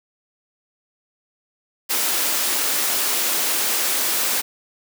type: high-pass noise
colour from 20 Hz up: white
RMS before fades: -21 dBFS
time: 1.89-4.42 s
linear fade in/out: 20 ms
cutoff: 240 Hz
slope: 24 dB/octave
effects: none